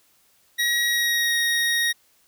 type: tone with pitch glide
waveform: 25% pulse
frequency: 1904 to 1874.5 Hz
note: A#6 to A#6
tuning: +36 to +9 cents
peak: -16 dBFS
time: 0.58-1.93 s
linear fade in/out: 20 ms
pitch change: -27 cents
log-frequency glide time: 0.88-1.35 s
effects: white hiss -61 dBFS RMS until 2.27 s